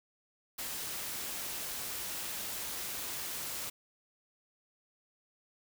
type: noise with amplitude modulation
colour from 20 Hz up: white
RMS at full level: -38 dBFS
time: 0.58-3.7 s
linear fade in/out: 10 ms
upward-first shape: sine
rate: 248 Hz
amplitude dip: 25%
effects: none